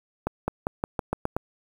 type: accelerating click train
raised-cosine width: 1 ms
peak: -11 dBFS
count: 8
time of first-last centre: 0.27-1.366 s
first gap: 210 ms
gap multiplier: 0.9
effects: 7-bit